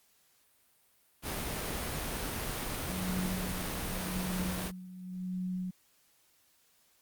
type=noise; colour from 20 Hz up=pink; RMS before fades=-36 dBFS; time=1.22-4.72 s; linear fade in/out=50 ms
type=tone with tremolo; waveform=sine; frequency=183.4 Hz; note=F#3; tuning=15 cents flat; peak=-32 dBFS; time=2.89-5.71 s; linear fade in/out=10 ms; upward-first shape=sine; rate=0.87 Hz; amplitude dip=75%
effects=white hiss -68 dBFS RMS until 7.01 s + Opus 48 kbps